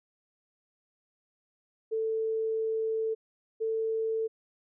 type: tone pair in turn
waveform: sine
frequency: 443.6 / 445.2 Hz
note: A4 / A4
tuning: +14 / +20 cents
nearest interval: unison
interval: 6 cents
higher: second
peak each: -27 / -27 dBFS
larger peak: neither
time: 1.91-3.15 / 3.6-4.28 s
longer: first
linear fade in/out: 20 ms
effects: none